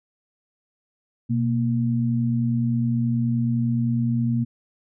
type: tone pair together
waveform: sine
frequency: 123.48 / 233.1 Hz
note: B2 / A#3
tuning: 0 / 0 cents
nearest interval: major seventh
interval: 1100 cents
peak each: -22 dBFS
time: 1.29-4.45 s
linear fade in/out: 20 ms
effects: none